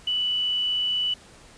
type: tone with quantisation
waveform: sine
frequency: 2968 Hz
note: F#7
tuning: 5 cents sharp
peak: -22 dBFS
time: 0.07-1.14 s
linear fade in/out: 5 ms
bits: 8
effects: pink hiss -50 dBFS RMS until 1.57 s + resampled to 22050 Hz